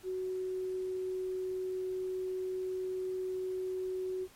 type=tone; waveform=sine; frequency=372.1 Hz; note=F#4; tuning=10 cents sharp; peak=-33 dBFS; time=0.03-4.28 s; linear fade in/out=50 ms; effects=pink hiss -59 dBFS RMS until 4.35 s + MP3 64 kbps